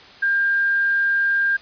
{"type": "tone with quantisation", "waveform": "sine", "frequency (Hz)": 1600, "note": "G6", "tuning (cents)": 35, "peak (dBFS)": -16, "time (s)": [0.22, 1.57], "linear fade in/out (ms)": 10, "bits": 7, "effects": ["white hiss -44 dBFS RMS until 1.61 s", "resampled to 11025 Hz"]}